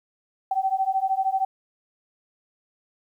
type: beating tone pair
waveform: sine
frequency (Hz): 762 / 775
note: G5 / G5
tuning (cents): -49 / -20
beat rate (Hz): 13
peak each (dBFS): -24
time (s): 0.51-1.45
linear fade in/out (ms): 5
effects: 10-bit